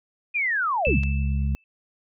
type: linear sweep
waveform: sine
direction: down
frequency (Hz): 2489 to 59.9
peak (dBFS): -21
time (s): 0.34-1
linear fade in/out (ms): 20
type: tone with exponential decay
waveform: sine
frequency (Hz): 2637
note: E7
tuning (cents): 0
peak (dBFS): -21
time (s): 0.85-1.64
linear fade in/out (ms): 1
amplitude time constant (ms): 170
type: harmonic tone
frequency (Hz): 69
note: C#2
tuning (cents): -7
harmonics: 1 / 2 / 3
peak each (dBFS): -22 / -28 / -32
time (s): 0.87-1.55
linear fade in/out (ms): 0
type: clicks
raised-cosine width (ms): 0.2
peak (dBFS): -31 / -22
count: 2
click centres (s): 1.032 / 1.035
effects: none